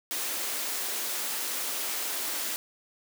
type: high-pass noise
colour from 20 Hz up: white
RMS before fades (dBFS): -32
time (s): 0.11-2.56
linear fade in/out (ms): 0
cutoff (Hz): 250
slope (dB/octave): 24
effects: none